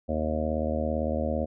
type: harmonic tone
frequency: 77.8 Hz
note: D#2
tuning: in tune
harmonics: 1 / 2 / 3 / 4 / 5 / 6 / 7 / 8 / 9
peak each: -31 / -41 / -31 / -37 / -43 / -39 / -31 / -34 / -38 dBFS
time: 0.08-1.46 s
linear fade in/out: 20 ms
effects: none